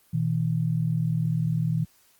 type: tone pair together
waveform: sine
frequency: 121.6 / 161.64 Hz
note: B2 / E3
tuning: -26 / -34 cents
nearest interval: perfect fourth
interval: 492 cents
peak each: -26 / -24 dBFS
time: 0.13-1.85 s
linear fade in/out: 10 ms
effects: white hiss -61 dBFS RMS until 2.19 s + Opus 24 kbps